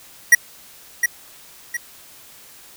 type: tone with echo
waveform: square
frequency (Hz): 1916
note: A#6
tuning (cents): +47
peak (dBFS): -6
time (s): 0.32-0.35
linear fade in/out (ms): 5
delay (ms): 710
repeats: 2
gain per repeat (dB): -8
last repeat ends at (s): 1.77
effects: white hiss -45 dBFS RMS until 2.76 s